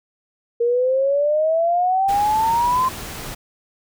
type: exponential sweep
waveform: sine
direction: up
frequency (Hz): 466.2 to 1046.5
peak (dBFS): -15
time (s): 0.6-2.89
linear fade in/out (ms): 10
type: noise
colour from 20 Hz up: pink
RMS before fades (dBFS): -32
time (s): 2.08-3.35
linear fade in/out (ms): 10
effects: none